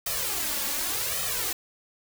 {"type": "noise with flanger", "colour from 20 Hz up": "white", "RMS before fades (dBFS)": -29, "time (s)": [0.06, 1.53], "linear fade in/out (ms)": 5, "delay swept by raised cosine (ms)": [1.6, 3.6], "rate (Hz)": 0.87, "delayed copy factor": 1, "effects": []}